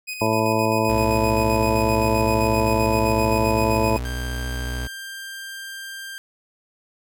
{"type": "tone with tremolo", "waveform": "sawtooth", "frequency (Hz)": 2500, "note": "D#7", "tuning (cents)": 8, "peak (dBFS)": -24, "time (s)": [0.07, 3.99], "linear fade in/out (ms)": 20, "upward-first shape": "square", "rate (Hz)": 7.7, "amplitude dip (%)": 45}
{"type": "harmonic tone", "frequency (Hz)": 110.1, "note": "A2", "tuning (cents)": 2, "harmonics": [1, 2, 3, 4, 5, 6, 8, 9], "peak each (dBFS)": [-26, -26, -26, -26, -26, -26, -26, -26], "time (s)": [0.21, 3.97], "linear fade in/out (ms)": 5}
{"type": "tone with vibrato", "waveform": "35% pulse", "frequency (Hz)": 61.74, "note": "B1", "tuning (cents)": 0, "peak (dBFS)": -24, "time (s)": [0.88, 4.88], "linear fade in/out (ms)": 20, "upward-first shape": "sine", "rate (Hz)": 14, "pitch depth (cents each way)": 35}
{"type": "tone", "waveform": "sawtooth", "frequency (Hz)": 1586, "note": "G6", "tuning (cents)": 20, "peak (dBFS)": -29, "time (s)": [4.05, 6.18], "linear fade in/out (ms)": 0}
{"effects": []}